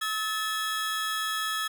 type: tone cluster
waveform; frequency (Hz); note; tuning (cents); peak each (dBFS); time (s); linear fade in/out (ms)
45% pulse; 1289 / 1744 / 3321; E6 / A6 / G#7; -39 / -16 / -1; -31 / -33 / -33; 0.01-1.68; 10
effects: none